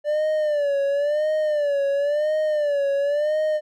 triangle tone with vibrato, 587.3 Hz, D5, in tune, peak -17 dBFS, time 0.04-3.61 s, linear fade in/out 50 ms, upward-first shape sine, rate 0.96 Hz, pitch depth 94 cents each way, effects none

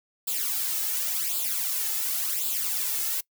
blue noise with flanger, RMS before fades -28 dBFS, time 0.27-3.21 s, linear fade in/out 10 ms, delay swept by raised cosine 0.25 to 2.35 ms, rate 0.91 Hz, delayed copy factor +0.75, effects noise-tail reverb RT60 0.1 s tail -23 dB re dry

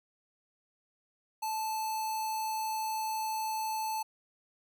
square tone with notch filter, 874 Hz, A5, 12 cents flat, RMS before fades -34 dBFS, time 1.42-4.03 s, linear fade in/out 10 ms, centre 1900 Hz, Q 0.71, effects none

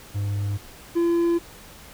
triangle tone pair in turn, 101.2 / 340.4 Hz, G#2 / F4, -44 / -44 cents, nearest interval octave + major sixth, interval 2100 cents, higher second, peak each -21 / -16 dBFS, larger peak second, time 0.14-0.58 / 0.95-1.39 s, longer neither, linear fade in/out 20 ms, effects pink hiss -45 dBFS RMS until 1.93 s

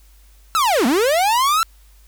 45% pulse linear two-way sweep, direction down then up, 1360 to 214.5 to 1360 Hz, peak -14 dBFS, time 0.55-1.63 s, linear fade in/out 0 ms, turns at 0.86 s, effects added 50 Hz sine -46 dBFS peak until 2.07 s + white hiss -56 dBFS RMS until 2.07 s

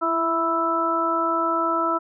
harmonic tone with a mistuned harmonic, 329.6 Hz, E4, in tune, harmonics 1 / 2 / 3 / 4, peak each -27 / -27 / -27 / -22 dBFS, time 0.01-1.99 s, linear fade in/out 20 ms, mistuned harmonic 1, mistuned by +19 cents, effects none

